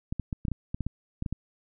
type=clicks; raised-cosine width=5 ms; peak=-18 dBFS; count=12; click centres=0.125 / 0.197 / 0.328 / 0.452 / 0.483 / 0.517 / 0.745 / 0.807 / 0.866 / 1.224 / 1.262 / 1.326 s; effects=none